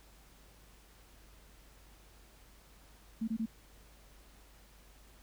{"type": "tone bursts", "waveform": "sine", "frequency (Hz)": 223.3, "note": "A3", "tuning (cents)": 26, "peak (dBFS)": -31, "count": 3, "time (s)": [3.21, 3.46], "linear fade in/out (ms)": 10, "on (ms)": 68, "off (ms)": 23, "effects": ["added 50 Hz sine -59 dBFS peak until 5.22 s", "pink hiss -62 dBFS RMS until 5.22 s"]}